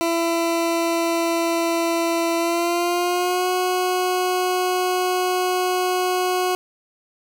20% pulse tone with pitch glide, 335.2 to 365.5 Hz, E4 to F#4, +29 to -21 cents, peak -14 dBFS, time 0.01-6.55 s, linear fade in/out 0 ms, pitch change +150 cents, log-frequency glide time 2.37-3.48 s, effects none

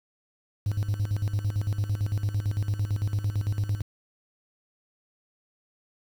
triangle tone with tremolo, 102.4 Hz, G#2, 24 cents flat, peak -19 dBFS, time 0.66-3.82 s, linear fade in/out 5 ms, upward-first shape square, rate 8.9 Hz, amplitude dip 75%, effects tanh soft clip ceiling -18 dBFS + 8-bit

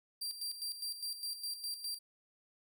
sawtooth tone with tremolo, 4719 Hz, D8, 7 cents sharp, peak -34 dBFS, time 0.21-1.99 s, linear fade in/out 10 ms, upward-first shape square, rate 4.9 Hz, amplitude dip 65%, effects none

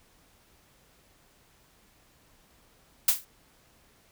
blue noise with exponential decay, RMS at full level -17 dBFS, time 3.08-3.25 s, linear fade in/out 5 ms, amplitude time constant 36 ms, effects pink hiss -62 dBFS RMS until 4.11 s

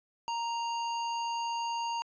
square tone, 932.3 Hz, A#5, in tune, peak -32 dBFS, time 0.28-2.02 s, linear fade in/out 0 ms, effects resampled to 16000 Hz

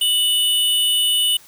square tone pair together, 2960 / 3588 Hz, F#7 / A7, 0 / +33 cents, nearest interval minor third, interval 333 cents, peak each -16 / -27 dBFS, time 0.01-1.37 s, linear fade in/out 5 ms, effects white hiss -47 dBFS RMS until 1.47 s

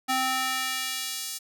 square tone with high-pass filter sweep, 260 Hz, C4, 11 cents flat, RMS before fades -29 dBFS, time 0.08-1.39 s, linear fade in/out 20 ms, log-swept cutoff 640 to 5800 Hz, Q 0.8, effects none

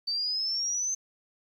sine exponential sweep, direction up, 4576 to 6272 Hz, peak -27 dBFS, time 0.07-0.95 s, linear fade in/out 10 ms, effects 10-bit

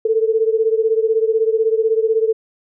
sine beating tone pair, 440 / 456 Hz, A4 / A#4, 0 / -38 cents, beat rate 16 Hz, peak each -15 / -18 dBFS, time 0.05-2.33 s, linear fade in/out 5 ms, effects none

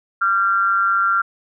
sine tone with amplitude modulation, 1378 Hz, F6, 24 cents flat, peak -11 dBFS, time 0.21-1.22 s, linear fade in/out 10 ms, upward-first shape sine, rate 195 Hz, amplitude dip 70%, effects none

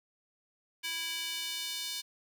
square tone with high-pass filter sweep, 329.6 Hz, E4, in tune, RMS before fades -37 dBFS, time 0.83-2.02 s, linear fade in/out 20 ms, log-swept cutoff 2500 to 3800 Hz, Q 1.8, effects none

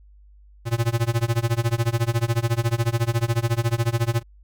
square tone with tremolo, 116.54 Hz, A#2, in tune, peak -17 dBFS, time 0.65-4.23 s, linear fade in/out 50 ms, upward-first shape sine, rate 14 Hz, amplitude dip 95%, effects added 50 Hz sine -47 dBFS peak until 4.43 s

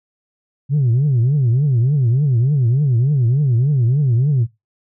sine tone with vibrato, 130.81 Hz, C3, in tune, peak -10 dBFS, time 0.69-4.47 s, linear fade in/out 50 ms, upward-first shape triangle, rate 3.4 Hz, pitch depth 280 cents each way, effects noise-tail reverb RT60 0.2 s tail -19 dB re dry + tanh soft clip ceiling -10 dBFS

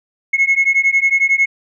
sine beating tone pair, 2173 / 2184 Hz, C#7 / C#7, -35 / -26 cents, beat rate 11 Hz, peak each -13 dBFS, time 0.33-1.46 s, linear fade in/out 10 ms, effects tanh soft clip ceiling -6 dBFS

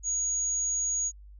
sine tone, 6700 Hz, G#8, 14 cents sharp, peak -26 dBFS, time 0.03-1.12 s, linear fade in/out 50 ms, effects added 50 Hz sine -46 dBFS peak until 1.39 s

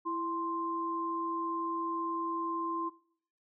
sine tone pair together, 332.7 / 1047 Hz, E4 / C6, +16 / +1 cents, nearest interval octave + minor sixth, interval 1985 cents, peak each -36 / -33 dBFS, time 0.05-2.9 s, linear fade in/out 20 ms, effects noise-tail reverb RT60 0.6 s tail -20 dB re dry

